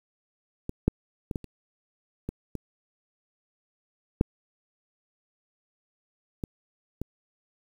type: clicks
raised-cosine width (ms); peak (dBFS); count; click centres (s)
3; -18 / -7 / -18 / -17 / -29 / -18 / -20 / -6 / -18 / -19; 10; 0.694 / 0.88 / 1.312 / 1.358 / 1.443 / 2.29 / 2.553 / 4.211 / 6.438 / 7.016
effects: 8-bit